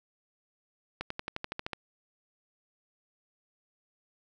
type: accelerating click train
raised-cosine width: 0.3 ms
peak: -18 dBFS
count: 10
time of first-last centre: 1.01-1.733 s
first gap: 94 ms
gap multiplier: 0.96
effects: none